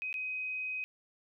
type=tone with dropouts; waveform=sine; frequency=2518 Hz; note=D#7; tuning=20 cents sharp; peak=-34 dBFS; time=0.02-0.84 s; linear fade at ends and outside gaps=0 ms; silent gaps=0.128-0.141 s; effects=none